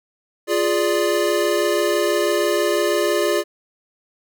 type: chord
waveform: square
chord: D diminished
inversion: first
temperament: equal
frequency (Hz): 349.2 / 415.3 / 587.3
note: F4 / Ab4 / D5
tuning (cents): 0 / 0 / 0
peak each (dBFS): -22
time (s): 0.47-3.44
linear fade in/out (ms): 50
effects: none